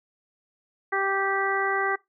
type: harmonic tone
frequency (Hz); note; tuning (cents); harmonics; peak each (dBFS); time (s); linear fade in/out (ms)
391.1; G4; -4; 1 / 2 / 3 / 4 / 5; -29 / -29 / -29 / -29 / -29; 0.92-1.96; 10
effects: noise-tail reverb RT60 0.2 s tail -22 dB re dry